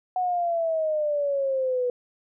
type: exponential sweep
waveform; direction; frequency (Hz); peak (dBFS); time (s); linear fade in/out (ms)
sine; down; 740 to 489.2; -22; 0.16-1.9; 2
effects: none